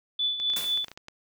sine tone with tremolo, 3477 Hz, A7, 21 cents flat, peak -22 dBFS, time 0.19-0.85 s, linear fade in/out 5 ms, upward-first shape triangle, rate 4.1 Hz, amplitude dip 70%
clicks, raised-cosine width 0.2 ms, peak -24 dBFS, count 11, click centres 0.4 / 0.501 / 0.536 / 0.61 / 0.642 / 0.775 / 0.844 / 0.883 / 0.916 / 0.975 / 1.084 s
white noise with exponential decay, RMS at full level -30 dBFS, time 0.56-0.94 s, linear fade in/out 5 ms, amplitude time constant 81 ms
effects none

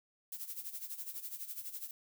violet noise with tremolo, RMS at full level -41 dBFS, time 0.32-1.91 s, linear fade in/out 2 ms, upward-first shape sine, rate 12 Hz, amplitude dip 75%, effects none

